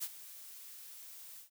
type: noise with ADSR envelope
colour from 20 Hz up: blue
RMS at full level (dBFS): -36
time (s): 0-1.5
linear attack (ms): 31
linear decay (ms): 49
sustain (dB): -15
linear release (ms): 120
effects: none